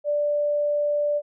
sine tone, 587.3 Hz, D5, in tune, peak -20 dBFS, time 0.04-1.22 s, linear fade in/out 50 ms, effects none

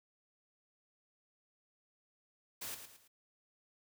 white noise with echo, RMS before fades -43 dBFS, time 2.61-2.75 s, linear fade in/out 10 ms, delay 110 ms, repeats 3, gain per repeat -8 dB, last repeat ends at 3.08 s, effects none

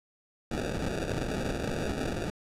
violet noise with sample-and-hold, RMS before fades -32 dBFS, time 0.51-2.3 s, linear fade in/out 2 ms, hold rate 1050 Hz, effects low-pass 9000 Hz 12 dB/octave

